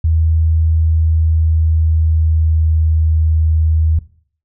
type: tone with pitch glide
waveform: sine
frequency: 80.3 to 79.38 Hz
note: E2 to D#2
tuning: -45 to +35 cents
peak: -10 dBFS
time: 0.04-3.99 s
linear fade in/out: 5 ms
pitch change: -20 cents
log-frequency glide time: 0.62-2.99 s
effects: noise-tail reverb RT60 0.5 s tail -17 dB re dry